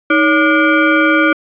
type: tone with frequency modulation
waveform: sine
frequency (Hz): 563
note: C#5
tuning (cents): +27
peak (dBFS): -8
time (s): 0.1-1.33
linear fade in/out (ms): 5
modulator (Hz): 878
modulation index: 1.8
effects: resampled to 8000 Hz + 8-bit